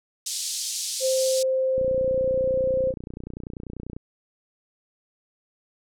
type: band-pass noise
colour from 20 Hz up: pink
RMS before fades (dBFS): -30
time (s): 0.26-1.43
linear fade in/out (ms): 5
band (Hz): 4200 to 9600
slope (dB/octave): 24
type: tone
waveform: sine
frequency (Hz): 523.3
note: C5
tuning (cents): 0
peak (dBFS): -20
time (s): 1-2.94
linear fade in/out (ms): 50
type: click train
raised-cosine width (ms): 3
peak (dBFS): -22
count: 67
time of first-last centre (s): 1.78-3.965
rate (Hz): 30.2
effects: none